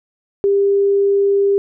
sine tone, 398.7 Hz, G4, 29 cents sharp, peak -11 dBFS, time 0.44-1.58 s, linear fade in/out 0 ms, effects none

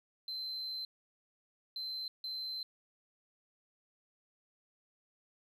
sine tone bursts at uneven times, 4086 Hz, C8, 42 cents flat, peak -36 dBFS, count 3, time 0.28-0.85 / 1.76-2.08 / 2.24-2.63 s, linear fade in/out 2 ms, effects tanh soft clip ceiling -35 dBFS

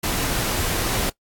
pink noise, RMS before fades -23 dBFS, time 0.03-1.1 s, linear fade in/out 10 ms, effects noise-tail reverb RT60 0.1 s tail -21 dB re dry + AAC 64 kbps

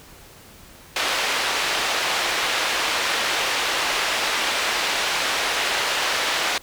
white band-pass noise, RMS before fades -23 dBFS, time 0.96-6.58 s, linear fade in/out 2 ms, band 440 to 3500 Hz, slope 12 dB/octave, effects pink hiss -46 dBFS RMS until 6.62 s

